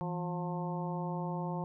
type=harmonic tone with a mistuned harmonic; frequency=178.2 Hz; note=F3; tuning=35 cents sharp; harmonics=1 / 2 / 3 / 4 / 5 / 6; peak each=-35 / -43 / -44 / -45 / -41 / -48 dBFS; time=0.01-1.64 s; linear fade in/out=0 ms; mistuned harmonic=1; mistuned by=-120 cents; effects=none